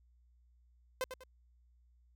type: tone with echo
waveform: sawtooth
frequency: 515 Hz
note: C5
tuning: 28 cents flat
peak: -29 dBFS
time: 1.01-1.04 s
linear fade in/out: 0 ms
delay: 98 ms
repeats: 2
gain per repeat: -9 dB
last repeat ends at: 1.236 s
effects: added 60 Hz sine -64 dBFS peak until 2.15 s